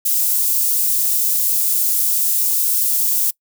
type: high-pass noise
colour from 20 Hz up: white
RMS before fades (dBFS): -17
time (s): 0.05-3.31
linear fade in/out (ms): 10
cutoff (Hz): 9400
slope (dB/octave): 12
effects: noise-tail reverb RT60 0.1 s tail -24 dB re dry